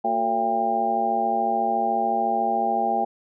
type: harmonic tone with a mistuned harmonic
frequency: 113.9 Hz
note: A#2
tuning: 40 cents flat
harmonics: 2 / 3 / 4 / 5 / 6 / 7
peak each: -31 / -32 / -33 / -34 / -26 / -22 dBFS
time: 0.04-3.05 s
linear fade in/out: 10 ms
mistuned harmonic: 3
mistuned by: +110 cents
effects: none